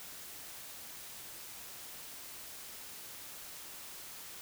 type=silence; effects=white hiss -48 dBFS RMS until 4.41 s